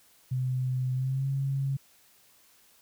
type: tone with pitch glide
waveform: sine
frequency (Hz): 128.2 to 136.61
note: C3 to C#3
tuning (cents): -35 to -25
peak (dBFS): -26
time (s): 0.31-1.77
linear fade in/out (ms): 10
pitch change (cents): +110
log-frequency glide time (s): 0.93-1.28
effects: white hiss -61 dBFS RMS until 2.81 s